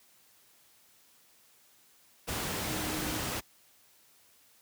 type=tone in noise; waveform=sine; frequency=310 Hz; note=D#4; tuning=6 cents flat; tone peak=-40 dBFS; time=2.67-3.21 s; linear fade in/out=20 ms; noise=pink; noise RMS=-34 dBFS; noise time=2.27-3.41 s; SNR=-9 dB; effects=white hiss -63 dBFS RMS until 4.61 s + high-pass 60 Hz 12 dB/octave